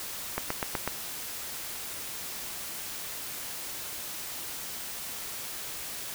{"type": "click train", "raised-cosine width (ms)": 0.5, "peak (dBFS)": -13, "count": 5, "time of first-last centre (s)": [0.38, 0.876], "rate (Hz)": 8.06, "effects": ["white hiss -38 dBFS RMS until 6.14 s"]}